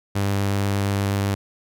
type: tone with vibrato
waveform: sawtooth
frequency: 99.6 Hz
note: G2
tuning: 28 cents sharp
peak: -16 dBFS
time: 0.15-1.35 s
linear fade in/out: 10 ms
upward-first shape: triangle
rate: 8.3 Hz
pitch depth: 8 cents each way
effects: none